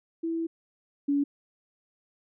sine tone pair in turn, 329.6 / 284.1 Hz, E4 / C#4, 0 / +43 cents, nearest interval minor third, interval 257 cents, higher first, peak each -27 / -22 dBFS, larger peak second, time 0.23-0.47 / 1.08-1.24 s, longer first, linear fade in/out 10 ms, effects none

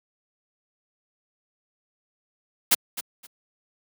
white noise with echo, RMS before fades -17 dBFS, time 2.71-2.75 s, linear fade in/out 10 ms, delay 260 ms, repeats 2, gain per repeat -14 dB, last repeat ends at 3.27 s, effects high-pass 150 Hz 12 dB/octave

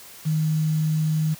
sine tone with quantisation, 156.1 Hz, D#3, 6 cents sharp, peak -19 dBFS, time 0.25-1.35 s, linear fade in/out 20 ms, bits 7, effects white hiss -44 dBFS RMS until 1.39 s + high-pass 60 Hz 12 dB/octave

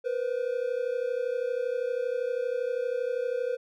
triangle tone pair together, 478.6 / 511.2 Hz, A#4 / C5, +46 / -40 cents, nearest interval minor second, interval 114 cents, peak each -28 dBFS, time 0.04-3.57 s, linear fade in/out 20 ms, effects none

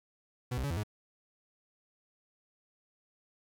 40% pulse tone with pitch steps, 124.1 / 64.9 / 141.8 / 83.7 / 105.4 Hz, B2 / C2 / C#3 / E2 / G#2, +9 / -13 / +40 / +27 / +26 cents, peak -31 dBFS, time 0.51-0.835 s, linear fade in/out 10 ms, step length 65 ms, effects 11-bit

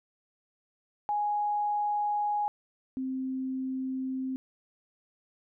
sine tone pair in turn, 830.6 / 261.6 Hz, G#5 / C4, 0 / 0 cents, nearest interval octave + minor sixth, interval 2000 cents, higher first, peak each -26 / -30 dBFS, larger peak first, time 1.09-2.48 / 2.97-4.36 s, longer neither, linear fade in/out 0 ms, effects none

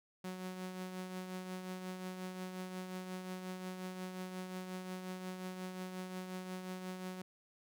sawtooth tone with tremolo, 184.6 Hz, F#3, 4 cents flat, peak -36 dBFS, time 0.24-7.22 s, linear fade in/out 5 ms, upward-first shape triangle, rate 5.6 Hz, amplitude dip 50%, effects none

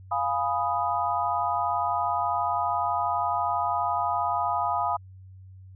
sine chord, F half-diminished seventh, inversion none, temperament equal, 698.5 / 830.6 / 987.8 / 1244.5 Hz, F5 / Ab5 / Cb6 / Eb6, 0 / 0 / 0 / 0 cents, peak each -29 dBFS, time 0.11-4.97 s, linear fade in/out 10 ms, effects added 94 Hz sine -44 dBFS peak until 5.75 s

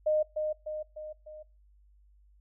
sine tone with echo, 614 Hz, D#5, 23 cents flat, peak -23 dBFS, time 0.06-0.23 s, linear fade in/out 10 ms, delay 300 ms, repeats 4, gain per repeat -5 dB, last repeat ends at 1.43 s, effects noise-tail reverb RT60 0.3 s tail -23 dB re dry + added 50 Hz sine -58 dBFS peak until 2.4 s

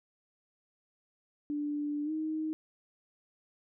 sine tone with pitch glide, 293.7 to 313 Hz, D4 to D#4, 0 to +10 cents, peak -31 dBFS, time 1.5-2.53 s, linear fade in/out 0 ms, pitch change +110 cents, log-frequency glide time 2.04-2.11 s, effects none

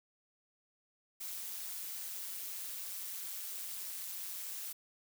blue noise with amplitude modulation, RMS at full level -40 dBFS, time 1.2-4.73 s, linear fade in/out 10 ms, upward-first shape sine, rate 188 Hz, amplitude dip 60%, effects none

